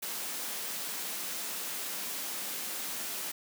white high-pass noise, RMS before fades -37 dBFS, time 0.02-3.32 s, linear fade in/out 10 ms, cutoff 160 Hz, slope 48 dB/octave, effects none

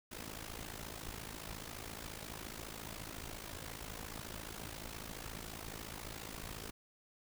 pink noise with amplitude modulation, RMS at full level -43 dBFS, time 0.11-6.71 s, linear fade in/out 10 ms, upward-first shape sine, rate 54.4 Hz, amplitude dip 80%, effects none

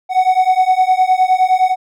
triangle beating tone pair, 740 / 749.7 Hz, F#5 / F#5, 0 / +23 cents, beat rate 9.7 Hz, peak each -11 dBFS, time 0.09-1.76 s, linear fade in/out 50 ms, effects none

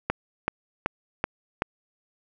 click train, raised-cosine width 0.5 ms, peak -8 dBFS, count 5, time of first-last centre 0.1-1.621 s, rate 2.63 Hz, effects none

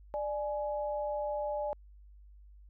sine tone pair together, 594 / 840 Hz, D5 / G#5, +20 / +19 cents, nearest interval tritone, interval 599 cents, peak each -33 / -37 dBFS, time 0.14-1.73 s, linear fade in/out 0 ms, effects added 50 Hz sine -52 dBFS peak until 2.69 s

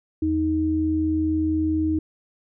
sine tone pair together, 82.88 / 312.9 Hz, E2 / D#4, +10 / +10 cents, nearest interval octave + major seventh, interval 2300 cents, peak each -27 / -20 dBFS, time 0.22-1.99 s, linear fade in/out 5 ms, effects none

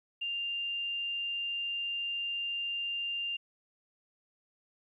sine tone, 2794 Hz, F7, in tune, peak -32 dBFS, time 0.21-3.37 s, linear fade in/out 10 ms, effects 12-bit

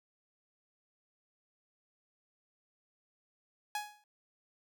sawtooth tone with exponential decay, 836 Hz, G#5, 11 cents sharp, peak -28 dBFS, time 3.75-4.04 s, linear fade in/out 2 ms, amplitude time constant 63 ms, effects none

